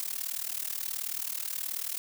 blue noise with amplitude modulation, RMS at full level -31 dBFS, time 0-1.98 s, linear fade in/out 0 ms, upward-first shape sine, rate 38.6 Hz, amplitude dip 90%, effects none

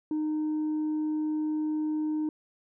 sine tone with tanh clipping, 307.4 Hz, D#4, 21 cents flat, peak -27 dBFS, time 0.11-2.29 s, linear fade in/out 2 ms, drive 1 dB, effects none

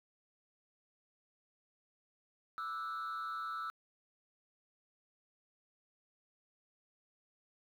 sine tone with frequency modulation, 1318.5 Hz, E6, in tune, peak -35 dBFS, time 2.58-3.7 s, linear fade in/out 0 ms, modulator 144 Hz, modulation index 0.68, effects tanh soft clip ceiling -37 dBFS + 11-bit

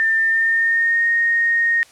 sine tone with pitch glide, 1794 to 1856.2 Hz, A6 to A#6, +33 to -8 cents, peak -14 dBFS, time 0-1.83 s, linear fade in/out 0 ms, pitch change +59 cents, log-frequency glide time 0.16-1.06 s, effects white hiss -48 dBFS RMS until 1.91 s + low-pass 8000 Hz 12 dB/octave

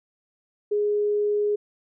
sine tone, 415.3 Hz, G#4, in tune, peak -20 dBFS, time 0.71-1.56 s, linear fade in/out 10 ms, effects none

